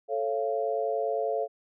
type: chord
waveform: sine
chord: A augmented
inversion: none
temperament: just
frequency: 440 / 550 / 687.5 Hz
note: A4 / C#5 / E#5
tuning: 0 / -14 / -27 cents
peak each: -30 / -31 / -30 dBFS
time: 0.08-1.48 s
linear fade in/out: 50 ms
effects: none